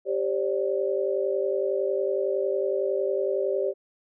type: chord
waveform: sine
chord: G suspended fourth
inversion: none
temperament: equal with one note detuned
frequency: 392 / 536.4 / 587.3 Hz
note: G4 / C5 / D5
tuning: 0 / +43 / 0 cents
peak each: -26 / -28 / -29 dBFS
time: 0.05-3.74 s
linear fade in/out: 50 ms
effects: none